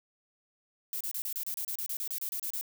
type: noise bursts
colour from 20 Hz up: violet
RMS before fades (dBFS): -35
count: 16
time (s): 0.93-2.611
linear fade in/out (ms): 0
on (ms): 76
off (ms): 31
effects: none